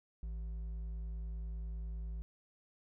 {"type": "tone with hard clipping", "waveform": "triangle", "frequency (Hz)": 55, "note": "A1", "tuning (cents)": 0, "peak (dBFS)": -40, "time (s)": [0.23, 2.22], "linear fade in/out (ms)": 0, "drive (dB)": 8, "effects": []}